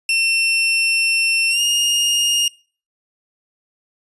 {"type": "tone with pitch glide", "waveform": "sawtooth", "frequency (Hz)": [2700, 2842], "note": ["E7", "F7"], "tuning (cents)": [41, 30], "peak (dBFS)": -12, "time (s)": [0.09, 2.48], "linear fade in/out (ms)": 2, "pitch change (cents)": 89, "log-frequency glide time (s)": [1.5, 1.61], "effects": ["noise-tail reverb RT60 0.4 s tail -23 dB re dry", "resampled to 24000 Hz"]}